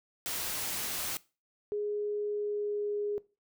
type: noise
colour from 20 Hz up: white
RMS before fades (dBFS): -35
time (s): 0.26-1.17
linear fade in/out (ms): 0
type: tone with pitch glide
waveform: sine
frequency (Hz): 415.6 to 413.2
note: G#4 to G#4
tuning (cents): +1 to -9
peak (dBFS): -30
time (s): 1.72-3.18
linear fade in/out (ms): 0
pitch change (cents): -10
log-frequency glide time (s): 2.28-2.99
effects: noise-tail reverb RT60 0.3 s tail -20 dB re dry